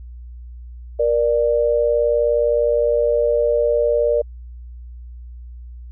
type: tone pair together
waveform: sine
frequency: 471.7 / 591.2 Hz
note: A#4 / D5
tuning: +20 / +11 cents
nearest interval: major third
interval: 391 cents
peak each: -17 dBFS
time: 0.99-4.22 s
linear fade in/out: 10 ms
effects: added 60 Hz sine -33 dBFS peak until 5.91 s